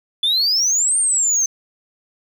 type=exponential two-way sweep; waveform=sine; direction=up then down; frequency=3435 to 8940 to 6170 Hz; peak=-12 dBFS; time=0.23-1.46 s; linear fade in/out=5 ms; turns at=0.98 s; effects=tanh soft clip ceiling -13 dBFS + 8-bit